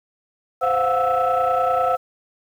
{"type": "tone cluster", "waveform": "sine", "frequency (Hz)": [518, 703, 733, 1315], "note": ["C5", "F5", "F#5", "E6"], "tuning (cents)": [-17, 11, -16, -5], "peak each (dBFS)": -21, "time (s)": [0.61, 1.97], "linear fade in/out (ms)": 20, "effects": ["tanh soft clip ceiling -11 dBFS", "8-bit"]}